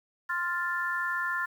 sine chord, F major, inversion second, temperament equal, 1046.5 / 1396.9 / 1760 Hz, C6 / F6 / A6, 0 / 0 / 0 cents, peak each -34 / -32 / -31 dBFS, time 0.29-1.46 s, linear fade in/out 10 ms, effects 9-bit

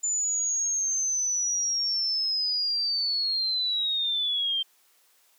sine linear sweep, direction down, 7070 to 3138 Hz, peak -24 dBFS, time 0.03-4.63 s, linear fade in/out 10 ms, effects white hiss -63 dBFS RMS until 5.38 s + high-pass 400 Hz 12 dB/octave

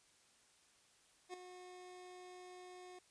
25% pulse tone with ADSR envelope, 363.1 Hz, F#4, 33 cents flat, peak -39 dBFS, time 1.29-2.99 s, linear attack 48 ms, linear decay 4 ms, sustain -10 dB, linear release 5 ms, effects white hiss -70 dBFS RMS until 3.1 s + resampled to 22050 Hz

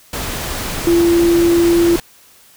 sine tone in noise, 340.8 Hz, F4, 42 cents flat, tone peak -9 dBFS, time 0.87-1.96 s, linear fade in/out 2 ms, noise pink, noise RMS -23 dBFS, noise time 0.13-2 s, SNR +11 dB, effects white hiss -47 dBFS RMS until 2.56 s

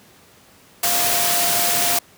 sine tone in noise, 698.5 Hz, F5, in tune, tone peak -25 dBFS, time 0.83-1.99 s, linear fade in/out 5 ms, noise white, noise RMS -19 dBFS, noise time 0.83-1.99 s, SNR -9 dB, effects pink hiss -50 dBFS RMS until 2.17 s + high-pass 100 Hz 12 dB/octave

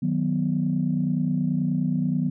sine chord, B major, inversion first, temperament equal, 155.56 / 185 / 246.9 Hz, D#3 / F#3 / B3, 0 / 0 / 0 cents, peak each -25 dBFS, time 0.02-2.3 s, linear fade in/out 10 ms, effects tanh soft clip ceiling -12 dBFS

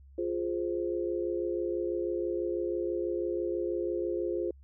sine chord, F minor, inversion none, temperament equal, 349.2 / 415.3 / 523.3 Hz, F4 / Ab4 / C5, 0 / 0 / 0 cents, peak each -31 / -35 / -36 dBFS, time 0.18-4.51 s, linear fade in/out 5 ms, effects added 68 Hz sine -51 dBFS peak until 4.63 s

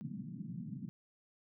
pink band-pass noise, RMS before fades -44 dBFS, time 0.01-0.89 s, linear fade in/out 0 ms, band 130 to 250 Hz, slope 48 dB/octave, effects none

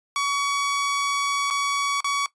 sawtooth tone with dropouts, 1129 Hz, C#6, 31 cents sharp, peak -18 dBFS, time 0.16-2.26 s, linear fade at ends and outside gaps 1 ms, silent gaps 1.502-1.508 / 2.005-2.044 s, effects noise-tail reverb RT60 0.1 s tail -17 dB re dry + resampled to 22050 Hz

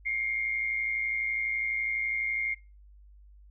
sine tone pair together, 2122 / 2234 Hz, C7 / C#7, +24 / +13 cents, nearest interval minor second, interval 89 cents, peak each -28 / -36 dBFS, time 0.05-2.55 s, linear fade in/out 20 ms, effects noise-tail reverb RT60 0.3 s tail -22 dB re dry + added 50 Hz sine -51 dBFS peak until 3.5 s

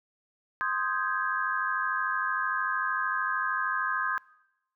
sine chord, Ab major seventh, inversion first, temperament equal, 1046.5 / 1244.5 / 1568 / 1661.2 Hz, C6 / Eb6 / G6 / Ab6, 0 / 0 / 0 / 0 cents, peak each -32 dBFS, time 0.61-4.18 s, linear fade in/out 0 ms, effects noise-tail reverb RT60 0.9 s tail -23 dB re dry

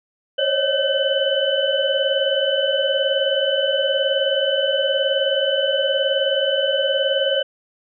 sine tone cluster, 534 / 553 / 613 / 1534 / 3013 Hz, C5 / C#5 / D#5 / G6 / F#7, +35 / -4 / -26 / -38 / +31 cents, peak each -24 / -21 / -25 / -27 / -22 dBFS, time 0.38-7.43 s, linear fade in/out 10 ms, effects none

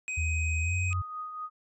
square tone, 2515 Hz, D#7, 18 cents sharp, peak -32 dBFS, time 0.08-0.93 s, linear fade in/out 0 ms
sine tone with pitch glide, 79.9 to 90.73 Hz, D#2 to F#2, +47 to -33 cents, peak -27 dBFS, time 0.17-1.02 s, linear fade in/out 10 ms, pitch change +220 cents, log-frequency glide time 0.61-0.75 s
sine tone with tremolo, 1244.5 Hz, D#6, in tune, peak -33 dBFS, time 0.9-1.5 s, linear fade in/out 50 ms, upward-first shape triangle, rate 4.2 Hz, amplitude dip 50%
effects resampled to 22050 Hz

